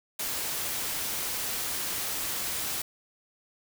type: noise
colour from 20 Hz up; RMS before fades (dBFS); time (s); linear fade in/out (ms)
white; -32; 0.19-2.82; 5
effects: none